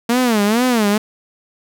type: tone with vibrato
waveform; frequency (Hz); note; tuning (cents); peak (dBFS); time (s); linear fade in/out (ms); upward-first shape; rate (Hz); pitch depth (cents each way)
sawtooth; 227.2; A#3; -44; -9; 0.09-0.98; 5; sine; 2.2; 200
effects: none